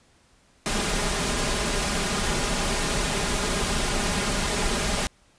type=noise with comb filter; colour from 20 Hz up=pink; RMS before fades=-25 dBFS; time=0.66-5.07 s; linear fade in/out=0 ms; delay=4.9 ms; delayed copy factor=+0.55; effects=pink hiss -60 dBFS RMS until 5.38 s + resampled to 22050 Hz